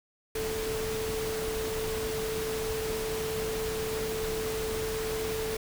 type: tone in noise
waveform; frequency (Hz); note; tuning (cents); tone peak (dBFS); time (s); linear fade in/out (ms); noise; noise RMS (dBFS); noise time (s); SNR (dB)
sine; 440; A4; 0; -31; 0.35-5.57; 5; pink; -36; 0.35-5.57; +2
effects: none